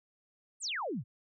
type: exponential sweep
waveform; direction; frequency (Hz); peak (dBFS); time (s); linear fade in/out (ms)
sine; down; 9460 to 98; -33; 0.6-1.04; 50
effects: none